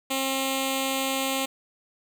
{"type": "tone with notch filter", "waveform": "5% pulse", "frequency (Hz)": 267.8, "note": "C4", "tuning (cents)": 40, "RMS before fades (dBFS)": -27, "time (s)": [0.1, 1.46], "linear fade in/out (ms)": 10, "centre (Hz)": 1600, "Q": 0.99, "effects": []}